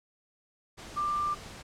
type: tone in noise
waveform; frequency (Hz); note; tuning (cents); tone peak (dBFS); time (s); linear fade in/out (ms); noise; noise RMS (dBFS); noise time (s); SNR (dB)
sine; 1186; D6; +17; -27; 0.96-1.35; 20; pink; -45; 0.77-1.63; +15
effects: low-pass 8000 Hz 12 dB/octave